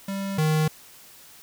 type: tone pair in turn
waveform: square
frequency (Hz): 196 / 155.57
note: G3 / D#3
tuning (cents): 0 / 0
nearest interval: major third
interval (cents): 400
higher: first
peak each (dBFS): -28 / -20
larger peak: second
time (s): 0.08-0.38 / 0.38-0.68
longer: neither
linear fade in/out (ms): 5
effects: white hiss -49 dBFS RMS until 1.42 s